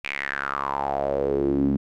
sawtooth tone with band-pass filter sweep, 69.6 Hz, C#2, 8 cents sharp, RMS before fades -25 dBFS, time 0.04-1.77 s, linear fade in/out 10 ms, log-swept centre 2500 to 230 Hz, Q 6, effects none

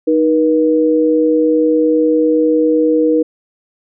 sine tone pair together, 311.1 / 481.2 Hz, D#4 / B4, 0 / -45 cents, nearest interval minor sixth, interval 755 cents, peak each -12 dBFS, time 0.07-3.23 s, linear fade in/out 10 ms, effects none

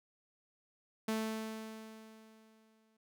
sawtooth tone with exponential decay, 220 Hz, A3, in tune, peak -28 dBFS, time 1.08-2.97 s, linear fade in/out 5 ms, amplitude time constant 410 ms, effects none

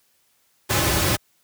pink noise with comb filter, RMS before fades -20 dBFS, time 0.69-1.17 s, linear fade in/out 20 ms, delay 4.3 ms, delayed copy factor -0.6, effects white hiss -64 dBFS RMS until 1.43 s + high-pass 60 Hz 12 dB/octave

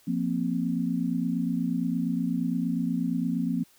sine chord, F suspended fourth, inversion none, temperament equal, 174.61 / 233.1 / 261.6 Hz, F3 / Bb3 / C4, 0 / 0 / 0 cents, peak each -29 dBFS, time 0.07-3.64 s, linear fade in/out 10 ms, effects white hiss -60 dBFS RMS until 3.78 s

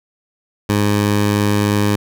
15% pulse tone, 103.1 Hz, G#2, 12 cents flat, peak -7 dBFS, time 0.69-1.96 s, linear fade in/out 5 ms, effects none

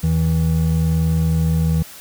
triangle tone pair together, 80.58 / 161.6 Hz, E2 / E3, -39 / -34 cents, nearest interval octave, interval 1205 cents, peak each -17 / -14 dBFS, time 0.03-1.83 s, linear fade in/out 10 ms, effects white hiss -39 dBFS RMS until 2 s

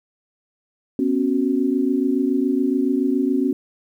sine chord, B suspended second, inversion none, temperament equal with one note detuned, 246.9 / 274 / 370 Hz, B3 / C#4 / F#4, 0 / -20 / 0 cents, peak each -22 / -19 / -24 dBFS, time 0.99-3.53 s, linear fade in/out 2 ms, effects 9-bit

